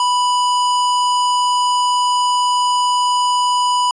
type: tone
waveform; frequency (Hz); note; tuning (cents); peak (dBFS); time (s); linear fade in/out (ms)
square; 987.8; B5; 0; -14; 0-3.91; 2
effects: resampled to 22050 Hz